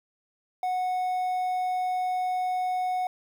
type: tone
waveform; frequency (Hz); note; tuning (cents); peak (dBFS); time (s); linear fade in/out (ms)
triangle; 735; F#5; -12; -23; 0.63-3.07; 2
effects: 9-bit